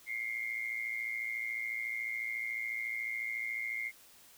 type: tone with amplitude modulation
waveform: sine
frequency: 2124 Hz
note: C7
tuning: 25 cents sharp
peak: -31 dBFS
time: 0.06-3.92 s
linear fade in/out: 50 ms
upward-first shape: sine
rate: 114 Hz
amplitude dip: 75%
effects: white hiss -59 dBFS RMS until 4.37 s